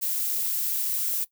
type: noise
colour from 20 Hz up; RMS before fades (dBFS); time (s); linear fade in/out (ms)
violet; -27; 0.01-1.25; 20
effects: noise-tail reverb RT60 0.1 s tail -18 dB re dry